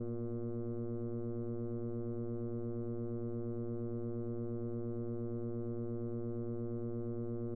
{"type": "tone with frequency modulation", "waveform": "sine", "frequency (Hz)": 121.3, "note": "B2", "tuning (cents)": -31, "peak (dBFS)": -34, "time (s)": [0, 7.55], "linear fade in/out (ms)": 10, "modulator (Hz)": 117, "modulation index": 2.8, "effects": ["tanh soft clip ceiling -34 dBFS"]}